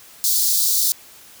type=high-pass noise; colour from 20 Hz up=white; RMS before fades=-18 dBFS; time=0.24-0.92 s; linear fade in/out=0 ms; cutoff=3900 Hz; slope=48 dB/octave; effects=white hiss -45 dBFS RMS until 1.4 s